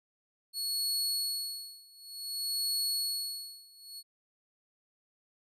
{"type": "tone with tremolo", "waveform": "sawtooth", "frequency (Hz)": 4367, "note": "C#8", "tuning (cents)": -27, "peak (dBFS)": -26, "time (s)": [0.53, 4.03], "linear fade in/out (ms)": 50, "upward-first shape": "sine", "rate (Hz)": 0.55, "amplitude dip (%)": 95, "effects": ["resampled to 32000 Hz"]}